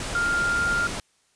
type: tone in noise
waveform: sine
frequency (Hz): 1401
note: F6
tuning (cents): +5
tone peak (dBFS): -21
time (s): 0.15-0.87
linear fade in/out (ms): 2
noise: pink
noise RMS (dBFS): -31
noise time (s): 0-1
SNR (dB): +7
effects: white hiss -65 dBFS RMS until 1.35 s + resampled to 22050 Hz